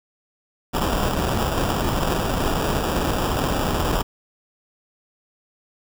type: noise with sample-and-hold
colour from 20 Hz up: pink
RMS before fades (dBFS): -22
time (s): 0.73-4.03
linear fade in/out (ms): 20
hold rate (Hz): 2100
effects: none